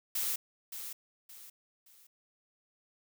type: noise with echo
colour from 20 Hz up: blue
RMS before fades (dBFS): -33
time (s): 0.15-0.36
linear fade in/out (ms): 5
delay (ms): 570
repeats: 3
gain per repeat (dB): -9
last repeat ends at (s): 2.07
effects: none